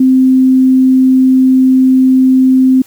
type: tone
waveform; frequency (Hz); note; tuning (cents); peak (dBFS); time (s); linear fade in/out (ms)
sine; 260; C4; -11; -4; 0-2.82; 5
effects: white hiss -43 dBFS RMS until 2.86 s